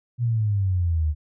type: exponential sweep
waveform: sine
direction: down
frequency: 122.8 to 74.1 Hz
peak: -19 dBFS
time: 0.18-1.15 s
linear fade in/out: 50 ms
effects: none